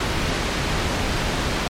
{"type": "low-pass noise", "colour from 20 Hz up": "pink", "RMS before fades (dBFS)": -23, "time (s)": [0, 1.68], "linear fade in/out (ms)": 5, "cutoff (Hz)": 4700, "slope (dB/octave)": 12, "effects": ["MP3 64 kbps"]}